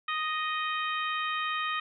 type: harmonic tone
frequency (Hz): 622.3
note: D#5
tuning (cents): 0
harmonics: 2 / 3 / 4 / 5 / 6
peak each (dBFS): -31 / -35 / -37 / -39 / -41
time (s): 0.08-1.8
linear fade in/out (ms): 5
effects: none